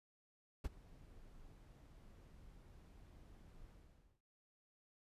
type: noise with ADSR envelope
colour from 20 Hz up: brown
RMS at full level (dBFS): -39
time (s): 0.64-4.22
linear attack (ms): 8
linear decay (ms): 33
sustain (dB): -21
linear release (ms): 520
effects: resampled to 32000 Hz